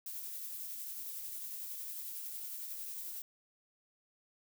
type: noise with tremolo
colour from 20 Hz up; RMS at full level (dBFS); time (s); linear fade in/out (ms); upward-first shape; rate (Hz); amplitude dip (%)
violet; -42; 0.06-3.22; 2; triangle; 11; 30
effects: none